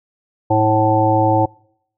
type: harmonic tone with a mistuned harmonic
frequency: 108.4 Hz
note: A2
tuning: 25 cents flat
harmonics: 1 / 3 / 5 / 7 / 8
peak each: -18 / -18 / -18 / -18 / -18 dBFS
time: 0.5-1.46 s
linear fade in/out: 10 ms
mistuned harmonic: 8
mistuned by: +21 cents
effects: noise-tail reverb RT60 0.7 s tail -26 dB re dry